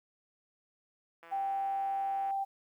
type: click train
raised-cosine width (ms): 0.5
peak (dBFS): -37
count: 181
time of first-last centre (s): 1.23-2.308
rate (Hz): 167
type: tone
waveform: sine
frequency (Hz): 784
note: G5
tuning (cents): 0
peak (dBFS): -30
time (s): 1.31-2.45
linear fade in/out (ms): 20
effects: high-pass 400 Hz 12 dB/octave + 11-bit